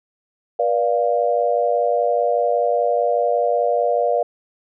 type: chord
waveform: sine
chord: B diminished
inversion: none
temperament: equal with one note detuned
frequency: 482.3 / 587.3 / 698.5 Hz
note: B4 / D5 / F5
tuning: -41 / 0 / 0 cents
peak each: -20 dBFS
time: 0.59-4.23 s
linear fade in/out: 5 ms
effects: none